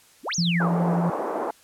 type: exponential two-way sweep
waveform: sine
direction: up then down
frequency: 196 to 6900 to 928 Hz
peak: -25 dBFS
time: 0.23-0.7 s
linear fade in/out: 50 ms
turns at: 0.35 s
type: tone with tremolo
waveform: sine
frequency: 171.9 Hz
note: F3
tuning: 27 cents flat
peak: -19 dBFS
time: 0.38-1.1 s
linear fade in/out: 5 ms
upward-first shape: triangle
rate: 12 Hz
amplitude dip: 30%
type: band-pass noise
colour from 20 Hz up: white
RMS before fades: -28 dBFS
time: 0.6-1.51 s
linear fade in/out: 5 ms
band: 290 to 940 Hz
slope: 24 dB/octave
effects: white hiss -55 dBFS RMS until 1.63 s + low-pass 12000 Hz 12 dB/octave